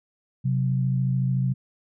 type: tone pair together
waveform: sine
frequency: 130.81 / 184.57 Hz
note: C3 / F#3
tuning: 0 / -4 cents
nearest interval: tritone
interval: 596 cents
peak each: -21 / -28 dBFS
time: 0.44-1.54 s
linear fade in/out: 20 ms
effects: none